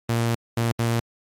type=tone bursts at uneven times; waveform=sawtooth; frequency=116.54 Hz; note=A#2; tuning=in tune; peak=-16 dBFS; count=3; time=0.09-0.35 / 0.57-0.72 / 0.79-1 s; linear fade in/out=5 ms; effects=MP3 64 kbps